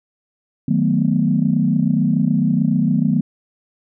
sine chord, B dominant seventh, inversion first, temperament equal, 155.56 / 185 / 220 / 246.9 Hz, D#3 / F#3 / A3 / B3, 0 / 0 / 0 / 0 cents, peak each -19 dBFS, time 0.68-3.21 s, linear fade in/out 5 ms, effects tanh soft clip ceiling -3 dBFS

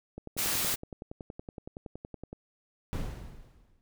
click train, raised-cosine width 2 ms, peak -27 dBFS, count 24, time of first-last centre 0.18-2.33 s, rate 10.7 Hz
white noise, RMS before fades -30 dBFS, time 0.37-0.76 s, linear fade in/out 20 ms
brown noise with exponential decay, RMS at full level -29 dBFS, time 2.93-3.81 s, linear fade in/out 0 ms, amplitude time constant 190 ms
effects none

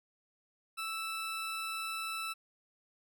20% pulse tone, 1318.5 Hz, E6, in tune, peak -31 dBFS, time 0.77-2.34 s, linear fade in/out 20 ms, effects none

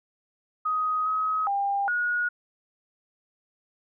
sine tone with pitch steps, 1254 / 1271 / 799 / 1449 Hz, D#6 / D#6 / G5 / F#6, +13 / +36 / +33 / -37 cents, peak -23 dBFS, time 0.65-2.29 s, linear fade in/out 10 ms, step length 410 ms, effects none

